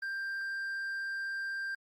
sine tone with hard clipping, 1584 Hz, G6, 18 cents sharp, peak -35 dBFS, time 0.02-1.75 s, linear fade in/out 5 ms, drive 3 dB, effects Opus 24 kbps

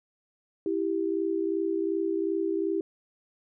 sine tone pair together, 329.6 / 392.3 Hz, E4 / G4, 0 / +1 cents, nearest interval minor third, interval 301 cents, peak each -28 dBFS, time 0.66-2.81 s, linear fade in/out 2 ms, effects none

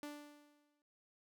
sawtooth tone with exponential decay, 293.7 Hz, D4, in tune, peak -39 dBFS, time 0.03-0.82 s, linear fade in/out 1 ms, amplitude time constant 170 ms, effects none

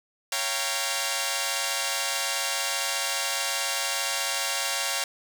5% pulse chord, G half-diminished seventh, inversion second, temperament equal with one note detuned, 554.4 / 689.6 / 784 / 932.3 Hz, Db5 / F5 / G5 / Bb5, 0 / -22 / 0 / 0 cents, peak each -20 dBFS, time 0.32-5.04 s, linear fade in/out 2 ms, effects none

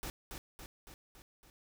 pink noise with echo, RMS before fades -41 dBFS, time 0.03-0.1 s, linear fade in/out 0 ms, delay 280 ms, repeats 5, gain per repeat -4 dB, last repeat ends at 1.5 s, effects none

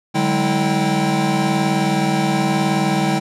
square tone cluster, 147.9 / 187.9 / 206.9 / 324.3 / 781 Hz, D3 / F#3 / G#3 / E4 / G5, +13 / +27 / -6 / -28 / -7 cents, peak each -23 dBFS, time 0.14-3.2 s, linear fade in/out 20 ms, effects low-pass 9000 Hz 12 dB/octave

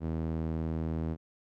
sawtooth tone with band-pass filter, 80.6 Hz, E2, 38 cents flat, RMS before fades -33 dBFS, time 0-1.17 s, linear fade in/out 50 ms, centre 220 Hz, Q 0.76, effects none

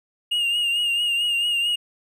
triangle tone with vibrato, 2833 Hz, F7, 24 cents sharp, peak -18 dBFS, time 0.31-1.76 s, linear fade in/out 10 ms, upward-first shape triangle, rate 4.5 Hz, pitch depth 49 cents each way, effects none

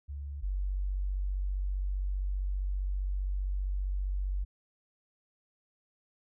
sine tone pair in turn, 70.7 / 47.6 Hz, C#2 / F#1, +35 / +50 cents, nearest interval perfect fifth, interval 685 cents, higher first, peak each -36 / -29 dBFS, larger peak second, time 0.08-0.42 / 0.42-4.45 s, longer second, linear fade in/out 20 ms, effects none

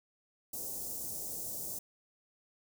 white band-stop noise, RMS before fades -40 dBFS, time 0.53-1.79 s, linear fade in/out 5 ms, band 680 to 6200 Hz, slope 24 dB/octave, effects none

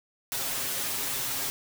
white noise with comb filter, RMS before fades -31 dBFS, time 0.32-1.5 s, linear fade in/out 0 ms, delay 7.4 ms, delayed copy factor +0.9, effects none

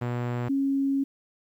sawtooth / sine tone pair in turn, 121.5 / 274.3 Hz, B2 / C#4, -28 / -18 cents, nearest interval octave + major second, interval 1410 cents, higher second, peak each -23 / -22 dBFS, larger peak second, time 0.01-0.49 / 0.49-1.04 s, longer second, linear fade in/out 10 ms, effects low-pass 2000 Hz 12 dB/octave + 10-bit

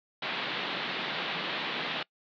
white band-pass noise, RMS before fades -34 dBFS, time 0.22-2.03 s, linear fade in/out 5 ms, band 140 to 3900 Hz, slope 48 dB/octave, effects noise-tail reverb RT60 0.1 s tail -24 dB re dry

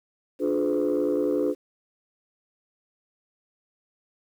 sine chord, D diminished seventh, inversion none, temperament just, 293.7 / 352.4 / 422.9 / 507.5 Hz, D4 / F4 / Ab4 / Cb5, 0 / +16 / +31 / +47 cents, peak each -25 / -27 / -26 / -26 dBFS, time 0.39-1.55 s, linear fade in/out 50 ms, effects tanh soft clip ceiling -16 dBFS + 9-bit

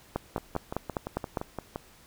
two click trains, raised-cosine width 1 ms, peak -19 / -14 dBFS, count 9 / 7, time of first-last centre 0.38-1.759 / 0.16-1.372 s, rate 5.8 / 4.95 Hz, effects pink hiss -56 dBFS RMS until 2.06 s

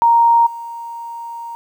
sine tone with level steps, 932.3 Hz, A#5, in tune, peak -8 / -26 dBFS, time 0.02-1.55 s, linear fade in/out 0 ms, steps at 0.46 s, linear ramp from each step 10 ms, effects 8-bit

